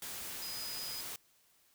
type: tone in noise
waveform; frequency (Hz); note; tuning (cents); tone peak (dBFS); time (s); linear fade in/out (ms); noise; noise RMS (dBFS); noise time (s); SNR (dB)
sine; 4978; D#8; 0; -42; 0.42-1.01; 2; white; -43; 0.02-1.16; -2
effects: white hiss -69 dBFS RMS until 1.74 s